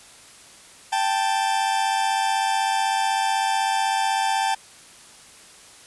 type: tone pair together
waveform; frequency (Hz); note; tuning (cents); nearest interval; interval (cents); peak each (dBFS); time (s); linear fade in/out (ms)
40% pulse; 784 / 880; G5 / A5; 0 / 0; major second; 200; -22; 0.92-4.55; 10
effects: white hiss -47 dBFS RMS until 5.86 s + resampled to 24000 Hz